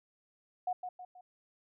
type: tone with echo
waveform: sine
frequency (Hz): 728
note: F#5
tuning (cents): -28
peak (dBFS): -30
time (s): 0.67-0.73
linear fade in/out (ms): 5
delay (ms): 160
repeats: 3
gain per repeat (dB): -7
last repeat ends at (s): 1.21
effects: none